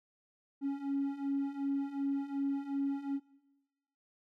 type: beating tone pair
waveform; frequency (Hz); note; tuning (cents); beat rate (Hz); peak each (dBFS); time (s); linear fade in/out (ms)
triangle; 276.1 / 278.8; C#4 / C#4; -7 / +10; 2.7; -34 / -31; 0.61-3.2; 50
effects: noise-tail reverb RT60 1.0 s tail -21 dB re dry + tanh soft clip ceiling -26 dBFS